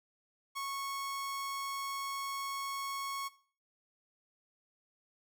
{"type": "tone", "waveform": "sawtooth", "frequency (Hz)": 1102, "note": "C#6", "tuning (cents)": -11, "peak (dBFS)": -33, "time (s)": [0.55, 3.29], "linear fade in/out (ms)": 20, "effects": ["noise-tail reverb RT60 0.4 s tail -17 dB re dry"]}